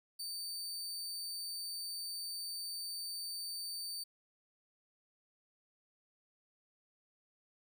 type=tone; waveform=sawtooth; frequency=4588 Hz; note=D8; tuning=41 cents flat; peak=-37 dBFS; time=0.19-4.04 s; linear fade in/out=10 ms; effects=none